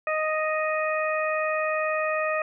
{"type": "harmonic tone", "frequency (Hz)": 622.3, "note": "D#5", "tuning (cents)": 0, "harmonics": [1, 2, 3, 4], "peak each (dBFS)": [-26, -29, -31, -32], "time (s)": [0.07, 2.42], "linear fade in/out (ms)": 2, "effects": []}